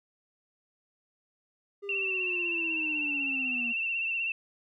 triangle linear sweep, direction down, 405.2 to 233.1 Hz, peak -35 dBFS, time 1.82-3.73 s, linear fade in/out 20 ms
sine tone with vibrato, 2700 Hz, E7, 41 cents sharp, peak -28 dBFS, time 1.89-4.32 s, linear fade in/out 2 ms, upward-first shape sine, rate 16 Hz, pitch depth 44 cents each way
effects none

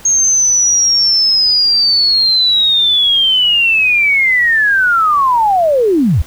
sine linear sweep, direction down, 6480 to 58.27 Hz, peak -8 dBFS, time 0.05-6.22 s, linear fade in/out 5 ms, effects pink hiss -38 dBFS RMS until 6.26 s

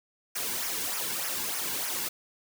white noise with flanger, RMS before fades -32 dBFS, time 0.35-2.09 s, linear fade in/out 10 ms, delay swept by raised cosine 0.24 to 1.64 ms, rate 3.3 Hz, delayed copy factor -0.7, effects none

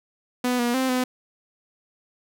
sawtooth tone with pitch steps, 248.4 / 239.8 / 261 / 253 Hz, B3 / A#3 / C4 / B3, +10 / +49 / -4 / +42 cents, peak -17 dBFS, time 0.44-1.04 s, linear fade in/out 5 ms, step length 150 ms, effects none

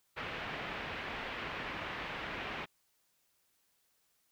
white low-pass noise, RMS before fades -41 dBFS, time 0.16-2.66 s, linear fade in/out 20 ms, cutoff 2700 Hz, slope 24 dB/octave, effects white hiss -75 dBFS RMS until 4.31 s

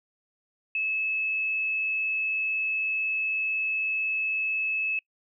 sine tone, 2598 Hz, E7, 26 cents flat, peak -25 dBFS, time 0.75-4.99 s, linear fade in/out 2 ms, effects noise-tail reverb RT60 0.1 s tail -25 dB re dry

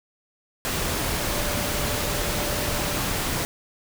sine tone in noise, 587.3 Hz, D5, in tune, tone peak -34 dBFS, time 1.19-2.97 s, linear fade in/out 0 ms, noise pink, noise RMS -26 dBFS, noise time 0.65-3.45 s, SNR -11 dB, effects none

